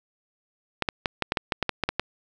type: clicks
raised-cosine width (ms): 0.3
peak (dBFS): -7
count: 12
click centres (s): 0.823 / 0.888 / 1.058 / 1.223 / 1.321 / 1.372 / 1.522 / 1.627 / 1.693 / 1.837 / 1.89 / 1.996
effects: none